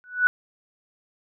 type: tone with exponential growth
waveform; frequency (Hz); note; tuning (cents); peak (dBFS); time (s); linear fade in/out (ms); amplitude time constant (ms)
sine; 1480; F#6; 0; -11; 0.04-0.27; 0; 49
effects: none